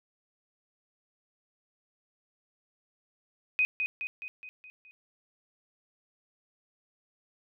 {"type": "tone with echo", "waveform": "sine", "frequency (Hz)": 2504, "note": "D#7", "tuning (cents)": 10, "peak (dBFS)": -22, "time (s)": [3.59, 3.65], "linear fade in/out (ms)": 0, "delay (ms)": 210, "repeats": 6, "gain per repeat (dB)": -5, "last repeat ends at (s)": 4.91, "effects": []}